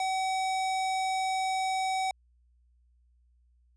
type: tone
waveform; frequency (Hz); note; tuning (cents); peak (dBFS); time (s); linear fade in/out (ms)
square; 759; F#5; +44; -28; 0-2.11; 2
effects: added 60 Hz sine -62 dBFS peak until 3.76 s + resampled to 22050 Hz